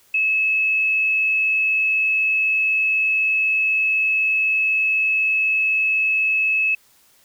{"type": "tone", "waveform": "sine", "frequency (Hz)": 2592, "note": "E7", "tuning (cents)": -30, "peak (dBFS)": -16, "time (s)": [0.14, 6.75], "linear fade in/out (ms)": 5, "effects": ["white hiss -56 dBFS RMS until 7.24 s"]}